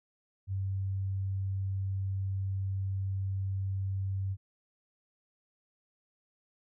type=tone; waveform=sine; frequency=96.6 Hz; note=G2; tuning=25 cents flat; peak=-30 dBFS; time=0.47-4.37 s; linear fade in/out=50 ms; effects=none